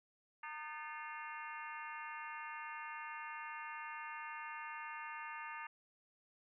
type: harmonic tone with a mistuned harmonic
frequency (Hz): 305.2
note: D#4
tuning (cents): -33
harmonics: 3 / 4 / 5 / 6 / 7 / 8 / 9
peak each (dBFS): -49 / -50 / -55 / -51 / -52 / -59 / -55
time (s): 0.43-5.67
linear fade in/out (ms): 5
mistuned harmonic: 6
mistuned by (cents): -82
effects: none